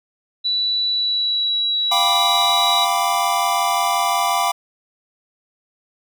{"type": "tone with pitch glide", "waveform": "sine", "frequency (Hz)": [3951, 3899], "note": ["B7", "B7"], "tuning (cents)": [0, -23], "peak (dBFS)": -17, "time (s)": [0.44, 2.86], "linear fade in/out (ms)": 20, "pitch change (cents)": -23, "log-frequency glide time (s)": [0.88, 1.57]}
{"type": "chord", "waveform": "square", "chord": "G dominant seventh", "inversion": "third", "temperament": "equal", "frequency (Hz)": [698.5, 784, 987.8, 1174.7], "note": ["F5", "G5", "B5", "D6"], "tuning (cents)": [0, 0, 0, 0], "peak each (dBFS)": -23, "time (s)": [1.91, 4.52], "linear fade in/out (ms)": 10}
{"effects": []}